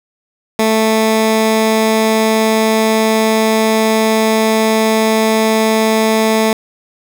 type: tone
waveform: 15% pulse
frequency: 220.3 Hz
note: A3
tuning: 2 cents sharp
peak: -4 dBFS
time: 0.59-6.53 s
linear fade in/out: 2 ms
effects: none